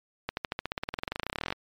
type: accelerating click train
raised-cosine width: 0.3 ms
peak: -14 dBFS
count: 29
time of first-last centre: 0.29-1.525 s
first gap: 81 ms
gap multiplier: 0.95
effects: MP3 96 kbps